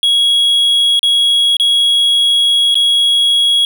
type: tone with dropouts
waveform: triangle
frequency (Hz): 3322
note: G#7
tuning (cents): 0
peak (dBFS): -7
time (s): 0.03-3.65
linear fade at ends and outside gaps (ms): 1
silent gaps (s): 0.993-1.03 / 1.568-1.598 / 2.744-2.754
effects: none